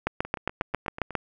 two click trains, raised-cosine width 0.5 ms, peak -22 / -9 dBFS, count 8 / 9, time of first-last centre 0.25-1.107 / 0.07-1.153 s, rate 8.17 / 7.39 Hz, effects none

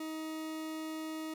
40% pulse tone, 315.5 Hz, D#4, 24 cents sharp, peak -37 dBFS, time 0-1.34 s, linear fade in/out 5 ms, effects none

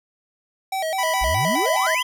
square tone with vibrato, 700 Hz, F5, 4 cents sharp, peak -23 dBFS, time 0.72-1.95 s, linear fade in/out 5 ms, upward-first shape square, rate 4.8 Hz, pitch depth 160 cents each way
25% pulse tone with pitch glide, 987.8 to 1005.1 Hz, B5 to B5, 0 to +30 cents, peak -18 dBFS, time 0.98-2.03 s, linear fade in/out 10 ms, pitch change +30 cents, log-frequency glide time 1.42-1.89 s
triangle exponential sweep, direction up, 45.5 to 3322 Hz, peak -21 dBFS, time 1.21-2.03 s, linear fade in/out 10 ms
effects none

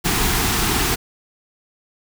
pink band-stop noise, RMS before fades -19 dBFS, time 0.04-0.96 s, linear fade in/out 20 ms, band 460 to 690 Hz, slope 96 dB/octave, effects none

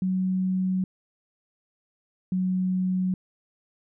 sine tone pair in turn, 186.4 / 185.01 Hz, F#3 / F#3, +13 / 0 cents, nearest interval unison, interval 13 cents, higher first, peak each -22 dBFS, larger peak neither, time 0.02-0.84 / 2.32-3.14 s, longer neither, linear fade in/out 2 ms, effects none

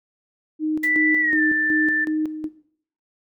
sine tone with tremolo, 310 Hz, D#4, 6 cents flat, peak -20 dBFS, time 0.59-2.49 s, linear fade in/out 50 ms, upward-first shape square, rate 2.7 Hz, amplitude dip 70%
sine tone with pitch glide, 1975.5 to 1770.2 Hz, B6 to A6, 0 to +10 cents, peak -18 dBFS, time 0.83-2.05 s, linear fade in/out 10 ms, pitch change -190 cents, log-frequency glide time 1.2-1.41 s
white noise with exponential decay, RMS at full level -33 dBFS, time 0.83-0.94 s, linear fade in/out 5 ms, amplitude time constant 23 ms
effects noise-tail reverb RT60 0.6 s tail -17 dB re dry

